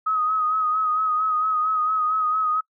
sine tone with vibrato, 1262 Hz, D#6, 24 cents sharp, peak -19 dBFS, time 0.06-2.61 s, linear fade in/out 10 ms, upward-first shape sine, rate 4.4 Hz, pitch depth 37 cents each way, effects noise-tail reverb RT60 0.1 s tail -26 dB re dry

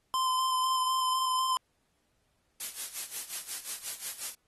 square tone with vibrato, 1033 Hz, C6, 22 cents flat, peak -27 dBFS, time 0.14-1.57 s, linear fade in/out 0 ms, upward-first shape square, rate 4 Hz, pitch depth 11 cents each way
blue noise with tremolo, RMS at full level -33 dBFS, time 2.6-4.35 s, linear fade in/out 2 ms, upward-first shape sine, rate 5.6 Hz, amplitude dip 80%
effects pink hiss -75 dBFS RMS until 4.47 s + AAC 32 kbps

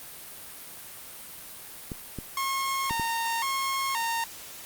clicks, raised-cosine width 3 ms, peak -21 dBFS, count 4, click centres 1.918 / 2.187 / 2.909 / 2.997 s
sawtooth tone with vibrato, 997 Hz, B5, 16 cents sharp, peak -23 dBFS, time 2.37-4.24 s, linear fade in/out 2 ms, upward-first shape square, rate 0.95 Hz, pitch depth 140 cents each way
effects white hiss -43 dBFS RMS until 4.65 s + Opus 32 kbps

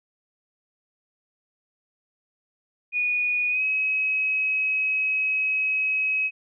sine tone with pitch glide, 2462 to 2550 Hz, D#7 to D#7, -19 to +42 cents, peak -21 dBFS, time 2.92-6.31 s, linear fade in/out 50 ms, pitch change +61 cents, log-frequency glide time 3.49-3.63 s, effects none

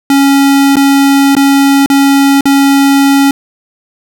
square tone with dropouts, 277.2 Hz, C#4, in tune, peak -5 dBFS, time 0.1-3.31 s, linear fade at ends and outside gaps 2 ms, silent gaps 0.757-0.767 / 1.352-1.366 / 1.861-1.9 / 2.409-2.455 s, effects 7-bit

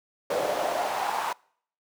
brown noise with high-pass filter sweep, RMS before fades -28 dBFS, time 0.3-1.33 s, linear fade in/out 5 ms, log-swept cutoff 530 to 960 Hz, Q 4, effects noise-tail reverb RT60 0.6 s tail -26 dB re dry

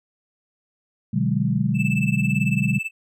sine chord, G# half-diminished seventh, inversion first, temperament just, 124.59 / 149.51 / 186.89 / 207.7 Hz, B2 / D3 / F#3 / G#3, +16 / +31 / +18 / 0 cents, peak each -24 dBFS, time 1.13-2.79 s, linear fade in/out 10 ms
triangle tone with tremolo, 2637 Hz, E7, in tune, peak -20 dBFS, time 1.74-2.91 s, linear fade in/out 50 ms, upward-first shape triangle, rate 18 Hz, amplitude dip 100%
effects none

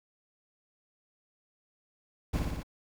brown noise with echo, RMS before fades -30 dBFS, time 2.33-2.4 s, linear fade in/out 10 ms, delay 58 ms, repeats 4, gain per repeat -2 dB, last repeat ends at 2.632 s, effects none

